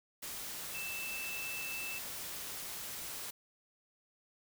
sine tone in noise, 2646 Hz, E7, 6 cents sharp, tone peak -40 dBFS, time 0.74-1.99 s, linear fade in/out 10 ms, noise white, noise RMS -43 dBFS, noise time 0.22-3.31 s, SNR 0 dB, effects none

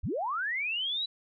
sine linear sweep, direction up, 30.25 to 3982 Hz, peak -29 dBFS, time 0.03-1.06 s, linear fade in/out 10 ms, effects none

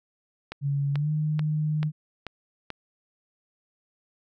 click train, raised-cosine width 0.3 ms, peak -18 dBFS, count 6, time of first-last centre 0.52-2.703 s, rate 2.29 Hz
sine tone with pitch glide, 141 to 152.88 Hz, C#3 to D#3, +30 to -30 cents, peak -23 dBFS, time 0.61-1.92 s, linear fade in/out 50 ms, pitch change +140 cents, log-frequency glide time 0.92-1.1 s
effects none

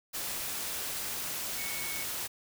sine tone in noise, 2217 Hz, C#7, in tune, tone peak -40 dBFS, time 1.57-2.05 s, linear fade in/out 20 ms, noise white, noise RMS -36 dBFS, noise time 0.13-2.28 s, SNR -7 dB, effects none

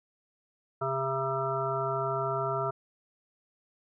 harmonic tone with a mistuned harmonic, 133.7 Hz, C3, 38 cents sharp, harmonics 1 / 3 / 5 / 7 / 9 / 10, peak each -36 / -34 / -33 / -37 / -37 / -34 dBFS, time 0.81-2.71 s, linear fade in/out 10 ms, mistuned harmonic 7, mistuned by +30 cents, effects none

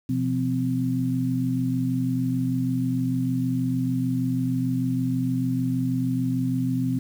sine tone cluster, 126.6 / 173.1 / 258.3 Hz, B2 / F3 / C4, +43 / -15 / -22 cents, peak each -26 / -30 / -24 dBFS, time 0.09-6.99 s, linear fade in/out 5 ms, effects 8-bit

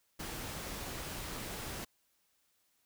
pink noise, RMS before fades -42 dBFS, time 0.19-1.85 s, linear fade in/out 10 ms, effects white hiss -75 dBFS RMS until 2.85 s

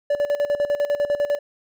triangle tone with tremolo, 579 Hz, D5, 25 cents flat, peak -15 dBFS, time 0.1-1.39 s, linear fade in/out 5 ms, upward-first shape square, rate 10 Hz, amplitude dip 75%, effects none

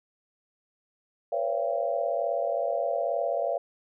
sine tone cluster, 482.7 / 526 / 565 / 681 / 789 Hz, B4 / C5 / C#5 / F5 / G5, -40 / +9 / +33 / -44 / +11 cents, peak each -34 / -35 / -29 / -29 / -38 dBFS, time 1.32-3.58 s, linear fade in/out 5 ms, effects none

